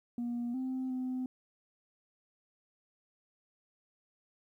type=tone with pitch steps; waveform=sine; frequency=239.3 / 259.4 / 255.6 Hz; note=A#3 / C4 / C4; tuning=+46 / -15 / -40 cents; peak=-31 dBFS; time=0.18-1.26 s; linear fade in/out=2 ms; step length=360 ms; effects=tanh soft clip ceiling -31 dBFS + 12-bit